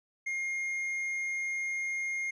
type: tone with tanh clipping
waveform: triangle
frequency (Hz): 2131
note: C7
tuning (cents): +31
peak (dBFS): -32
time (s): 0.26-2.31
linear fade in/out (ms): 10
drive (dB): 9
effects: none